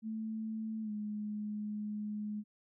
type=tone with pitch glide; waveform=sine; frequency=220 to 210.2 Hz; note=A3 to G#3; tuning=0 to +21 cents; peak=-36 dBFS; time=0.02-2.44 s; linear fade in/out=50 ms; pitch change=-79 cents; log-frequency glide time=0.82-0.91 s; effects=none